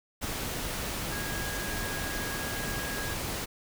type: tone in noise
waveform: sine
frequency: 1643 Hz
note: G#6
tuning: 19 cents flat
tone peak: -38 dBFS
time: 1.11-3.15 s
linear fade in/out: 20 ms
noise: pink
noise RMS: -34 dBFS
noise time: 0.21-3.46 s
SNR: -7 dB
effects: none